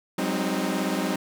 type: chord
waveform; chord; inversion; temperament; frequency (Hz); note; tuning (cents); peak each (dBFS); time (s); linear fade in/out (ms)
sawtooth; Ab dominant seventh; third; equal with one note detuned; 185 / 202.3 / 261.6 / 311.1; Gb3 / Ab3 / C4 / Eb4; 0 / -45 / 0 / 0; -26; 0.18-1.16; 5
effects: none